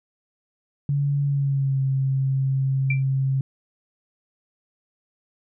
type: tone with pitch glide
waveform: sine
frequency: 142 to 134.34 Hz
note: C#3 to C3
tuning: +42 to +46 cents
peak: -19 dBFS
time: 0.89-3.41 s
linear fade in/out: 2 ms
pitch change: -96 cents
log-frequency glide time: 1.24-1.81 s
type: tone with exponential decay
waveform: sine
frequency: 2352 Hz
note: D7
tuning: 2 cents sharp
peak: -20 dBFS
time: 2.9-3.03 s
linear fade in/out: 5 ms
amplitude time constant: 27 ms
effects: none